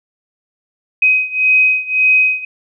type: beating tone pair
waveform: sine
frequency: 2520 / 2521.8 Hz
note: D#7 / D#7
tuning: +21 / +23 cents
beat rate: 1.8 Hz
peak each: -12 / -14 dBFS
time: 1.02-2.45 s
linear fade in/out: 5 ms
effects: none